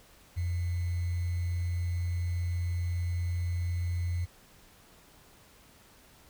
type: tone with sample-and-hold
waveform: sine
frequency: 87.31 Hz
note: F2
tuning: in tune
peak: -28 dBFS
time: 0.36-4.26 s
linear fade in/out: 20 ms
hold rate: 2100 Hz
effects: pink hiss -58 dBFS RMS until 6.29 s